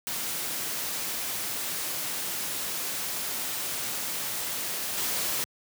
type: noise with level steps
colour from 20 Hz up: white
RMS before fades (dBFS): -32 / -29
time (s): 0.07-5.44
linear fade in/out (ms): 0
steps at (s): 4.97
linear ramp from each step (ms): 10
effects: high-pass 100 Hz 12 dB/octave